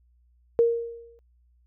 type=tone with exponential decay; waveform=sine; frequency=466.2 Hz; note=A#4; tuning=in tune; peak=-14 dBFS; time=0.59-1.19 s; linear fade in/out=0 ms; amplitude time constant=130 ms; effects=added 60 Hz sine -59 dBFS peak until 1.66 s